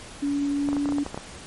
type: tone with pitch glide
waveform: sine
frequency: 284.5 to 287 Hz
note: C#4 to D4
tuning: +45 to -40 cents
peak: -22 dBFS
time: 0.22-1.04 s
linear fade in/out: 10 ms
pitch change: +15 cents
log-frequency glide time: 0.49-0.9 s
type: clicks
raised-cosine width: 1 ms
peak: -17 dBFS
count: 10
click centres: 0.688 / 0.73 / 0.767 / 0.857 / 0.889 / 0.923 / 0.984 / 1.064 / 1.145 / 1.176 s
effects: pink hiss -42 dBFS RMS until 1.46 s + MP3 48 kbps